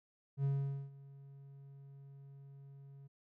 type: tone with ADSR envelope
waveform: triangle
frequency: 138.5 Hz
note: C#3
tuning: 1 cent flat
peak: -28 dBFS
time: 0.37-3.08 s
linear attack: 71 ms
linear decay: 460 ms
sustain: -22 dB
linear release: 16 ms
effects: none